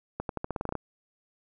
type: accelerating click train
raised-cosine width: 1 ms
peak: -17 dBFS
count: 11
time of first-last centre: 0.2-0.753 s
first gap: 92 ms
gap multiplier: 0.88
effects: none